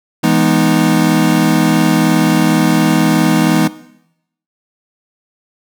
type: chord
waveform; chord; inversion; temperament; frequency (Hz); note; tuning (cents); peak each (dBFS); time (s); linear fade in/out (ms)
square; E major seventh; none; equal; 164.81 / 207.7 / 246.9 / 311.1; E3 / G#3 / B3 / D#4; 0 / 0 / 0 / 0; -16; 0.23-3.68; 10
effects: noise-tail reverb RT60 0.8 s tail -17 dB re dry